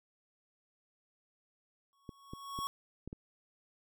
square tone with exponential growth, 1108.7 Hz, C#6, in tune, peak -34 dBFS, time 1.93-2.67 s, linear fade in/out 0 ms, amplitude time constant 160 ms
clicks, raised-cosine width 3 ms, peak -30 dBFS, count 5, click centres 2.092 / 2.335 / 2.589 / 3.076 / 3.129 s
effects none

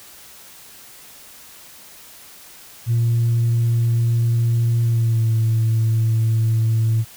sine tone with pitch glide, 116.8 to 112.24 Hz, A#2 to A2, +4 to +35 cents, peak -13 dBFS, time 2.86-7.05 s, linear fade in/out 50 ms, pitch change -69 cents, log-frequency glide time 4.82-5.31 s, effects tanh soft clip ceiling -12 dBFS + white hiss -43 dBFS RMS until 7.16 s

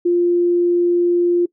sine tone, 349.2 Hz, F4, in tune, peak -12 dBFS, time 0.05-1.46 s, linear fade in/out 10 ms, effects noise-tail reverb RT60 0.1 s tail -21 dB re dry

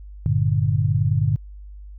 sine chord, G minor, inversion none, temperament equal, 98 / 116.54 / 146.83 Hz, G2 / Bb2 / D3, 0 / 0 / 0 cents, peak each -21 dBFS, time 0.26-1.36 s, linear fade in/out 0 ms, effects added 50 Hz sine -36 dBFS peak until 1.98 s

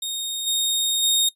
sawtooth tone with level steps, 3708 Hz, A#7, 10 cents flat, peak -22 / -16 / -13 dBFS, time 0.02-1.29 s, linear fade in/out 5 ms, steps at 0.46 / 1.02 s, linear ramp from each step 20 ms, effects noise-tail reverb RT60 0.1 s tail -20 dB re dry + resampled to 32000 Hz

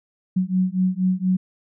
sine beating tone pair, 183.1 / 187.3 Hz, F#3 / F#3, -18 / +21 cents, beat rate 4.2 Hz, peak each -21 / -21 dBFS, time 0.36-1.37 s, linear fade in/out 10 ms, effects none

